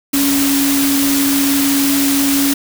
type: tone in noise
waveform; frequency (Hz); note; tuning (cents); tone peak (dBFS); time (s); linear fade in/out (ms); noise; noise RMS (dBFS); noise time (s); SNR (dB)
sine; 278.2; C#4; +6; -13; 0.13-2.54; 10; white; -18; 0.13-2.54; +2
effects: none